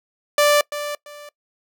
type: tone with echo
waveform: sawtooth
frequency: 587.3 Hz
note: D5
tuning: in tune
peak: -9 dBFS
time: 0.38-0.61 s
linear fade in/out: 2 ms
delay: 340 ms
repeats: 2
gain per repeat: -12 dB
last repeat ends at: 1.29 s
effects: noise-tail reverb RT60 0.1 s tail -22 dB re dry